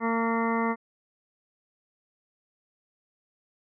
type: harmonic tone with a mistuned harmonic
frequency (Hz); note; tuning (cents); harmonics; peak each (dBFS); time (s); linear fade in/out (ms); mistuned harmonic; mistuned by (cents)
228.6; A#3; -34; 1 / 2 / 3 / 4 / 5 / 6 / 8 / 9; -27 / -31 / -36 / -31 / -32 / -38 / -38 / -37; 0-0.76; 50; 6; +28
effects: none